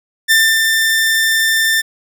sawtooth tone with ADSR envelope, 1788 Hz, A6, 27 cents sharp, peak -4 dBFS, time 0.28-1.82 s, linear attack 29 ms, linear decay 270 ms, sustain -4 dB, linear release 19 ms, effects none

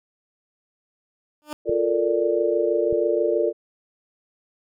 15% pulse tone with exponential growth, 299.9 Hz, D4, 36 cents sharp, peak -21 dBFS, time 1.42-1.53 s, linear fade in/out 0 ms, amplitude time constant 23 ms
sine chord, Bb major seventh, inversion second, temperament equal, 349.2 / 440 / 466.2 / 587.3 Hz, F4 / A4 / Bb4 / D5, 0 / 0 / 0 / 0 cents, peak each -24 dBFS, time 1.65-3.53 s, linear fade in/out 50 ms
clicks, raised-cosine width 5 ms, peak -23 dBFS, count 2, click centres 1.695 / 2.927 s
effects none

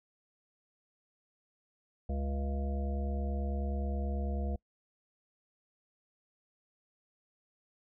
harmonic tone, 69.3 Hz, C#2, in tune, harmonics 1 / 3 / 5 / 7 / 9 / 10, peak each -32 / -40 / -48 / -45 / -48 / -46 dBFS, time 2.09-4.56 s, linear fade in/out 5 ms, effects noise-tail reverb RT60 0.1 s tail -25 dB re dry

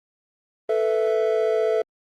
triangle chord, A suspended second, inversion none, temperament just, 440 / 495 / 660 Hz, A4 / B4 / E5, 0 / +4 / +2 cents, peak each -19 / -24 / -22 dBFS, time 0.69-1.82 s, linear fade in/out 5 ms, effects Opus 24 kbps

